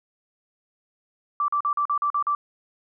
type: tone bursts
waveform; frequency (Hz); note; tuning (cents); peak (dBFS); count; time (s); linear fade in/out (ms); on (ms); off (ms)
sine; 1167; D6; -11; -20; 8; 1.4-2.35; 2; 82; 42
effects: none